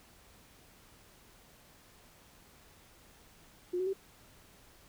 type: tone with pitch steps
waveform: sine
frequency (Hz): 357.6 / 371.9 / 386.8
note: F4 / F#4 / G4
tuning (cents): +41 / +9 / -23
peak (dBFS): -30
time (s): 3.73-3.934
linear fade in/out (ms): 10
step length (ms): 68
effects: pink hiss -60 dBFS RMS until 4.88 s